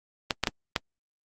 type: clicks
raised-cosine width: 0.2 ms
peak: -6 dBFS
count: 4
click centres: 0.308 / 0.437 / 0.472 / 0.762 s
effects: Opus 32 kbps